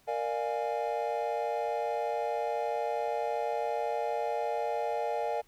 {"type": "chord", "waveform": "triangle", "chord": "Bb dominant seventh", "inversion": "none", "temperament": "equal with one note detuned", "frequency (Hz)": [466.2, 598.6, 698.5, 830.6], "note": ["Bb4", "D5", "F5", "Ab5"], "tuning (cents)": [0, 33, 0, 0], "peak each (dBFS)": -33, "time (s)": [0.07, 5.42], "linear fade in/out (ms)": 20, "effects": ["pink hiss -65 dBFS RMS until 5.47 s"]}